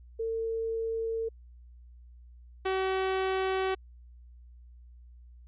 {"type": "tone pair in turn", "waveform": ["sine", "sawtooth"], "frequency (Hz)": [451.7, 379.8], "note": ["A4", "F#4"], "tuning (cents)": [45, 45], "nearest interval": "minor third", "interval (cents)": 300, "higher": "first", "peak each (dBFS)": [-29, -23], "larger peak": "second", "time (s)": [[0.19, 1.29], [2.65, 3.75]], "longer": "neither", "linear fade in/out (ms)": 10, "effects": ["added 60 Hz sine -49 dBFS peak until 5.47 s", "resampled to 8000 Hz"]}